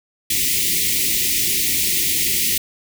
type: band-stop noise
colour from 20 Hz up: white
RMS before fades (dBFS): -19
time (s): 0.3-2.58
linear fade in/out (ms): 5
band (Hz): 420 to 1900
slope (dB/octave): 96
effects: none